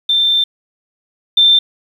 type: tone pair in turn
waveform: sine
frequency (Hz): 3571 / 3571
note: A7 / A7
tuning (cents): +25 / +25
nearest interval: unison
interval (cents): 0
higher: neither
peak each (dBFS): -10 / -6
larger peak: second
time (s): 0.09-0.44 / 1.37-1.59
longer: first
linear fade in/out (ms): 5
effects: 7-bit